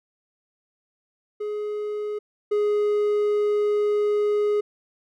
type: tone pair in turn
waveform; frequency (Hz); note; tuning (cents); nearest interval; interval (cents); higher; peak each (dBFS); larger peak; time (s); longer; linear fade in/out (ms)
triangle; 419.5 / 416.4; G#4 / G#4; +17 / +5; unison; 12; first; -24 / -17; second; 1.4-2.19 / 2.51-4.61; second; 10
effects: none